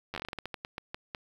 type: slowing click train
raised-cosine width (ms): 0.3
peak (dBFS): -20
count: 16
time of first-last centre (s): 0.14-1.148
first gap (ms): 10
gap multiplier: 1.24
effects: 8-bit